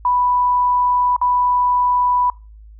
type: tone with dropouts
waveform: sine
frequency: 987.8 Hz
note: B5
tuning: in tune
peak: -13 dBFS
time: 0.05-2.3 s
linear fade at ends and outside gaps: 2 ms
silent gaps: 1.164-1.214 s
effects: noise-tail reverb RT60 0.3 s tail -23 dB re dry + added 53 Hz sine -38 dBFS peak until 2.79 s